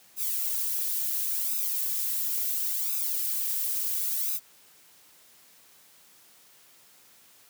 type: noise with flanger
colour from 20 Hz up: violet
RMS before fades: -29 dBFS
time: 0.16-4.4 s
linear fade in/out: 50 ms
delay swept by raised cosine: 0.79 to 3.29 ms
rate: 0.72 Hz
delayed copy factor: +0.8
effects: white hiss -57 dBFS RMS until 7.49 s + high-pass 100 Hz 12 dB/octave